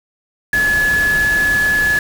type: tone in noise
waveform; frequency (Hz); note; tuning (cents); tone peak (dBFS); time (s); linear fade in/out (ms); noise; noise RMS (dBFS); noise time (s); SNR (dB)
sine; 1706; G#6; +46; -12; 0.53-1.99; 2; pink; -25; 0.53-1.99; +10
effects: none